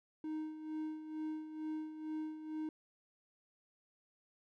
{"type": "tone with tremolo", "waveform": "triangle", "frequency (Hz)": 311.1, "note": "D#4", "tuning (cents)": 0, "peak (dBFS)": -35, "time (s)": [0.24, 2.69], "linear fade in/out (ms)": 2, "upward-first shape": "sine", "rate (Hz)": 2.2, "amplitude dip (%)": 65, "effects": []}